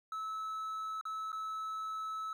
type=tone with dropouts; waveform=triangle; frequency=1301 Hz; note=E6; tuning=23 cents flat; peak=-35 dBFS; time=0.12-2.33 s; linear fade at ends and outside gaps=2 ms; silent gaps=1.012-1.053 / 1.319-1.328 s; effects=12-bit